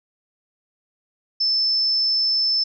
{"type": "tone", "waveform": "sine", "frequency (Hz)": 5274, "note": "E8", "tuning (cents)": 0, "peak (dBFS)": -17, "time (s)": [1.4, 2.64], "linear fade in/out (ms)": 10, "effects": []}